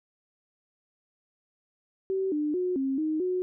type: tone with pitch steps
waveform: sine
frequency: 382.7 / 299.3 / 363.4 / 268.6 / 311.5 / 365.8 Hz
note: G4 / D4 / F#4 / C4 / D#4 / F#4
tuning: -42 / +33 / -31 / +46 / +2 / -20 cents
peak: -25 dBFS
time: 2.1-3.42 s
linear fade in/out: 0 ms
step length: 220 ms
effects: none